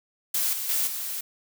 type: noise with level steps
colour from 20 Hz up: blue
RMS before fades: -25 / -31 / -25 / -32 dBFS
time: 0.34-1.21 s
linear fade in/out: 5 ms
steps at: 0.53 / 0.69 / 0.87 s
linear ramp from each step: 2 ms
effects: none